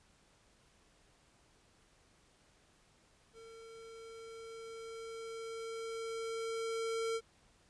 square tone with level ramp, 453.1 Hz, A#4, 49 cents flat, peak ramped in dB -53 to -34 dBFS, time 3.33-7.21 s, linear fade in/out 50 ms, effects pink hiss -68 dBFS RMS until 7.69 s + resampled to 22050 Hz

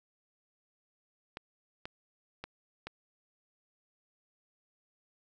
clicks, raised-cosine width 0.3 ms, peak -24 dBFS, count 4, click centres 1.371 / 1.855 / 2.44 / 2.87 s, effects none

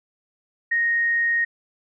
sine tone, 1864.7 Hz, A#6, in tune, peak -18 dBFS, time 0.71-1.45 s, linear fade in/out 10 ms, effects none

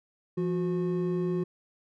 triangle tone pair together, 171.3 / 363 Hz, F3 / F#4, -33 / -33 cents, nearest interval octave + minor second, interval 1300 cents, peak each -27 dBFS, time 0.37-1.44 s, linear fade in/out 10 ms, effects none

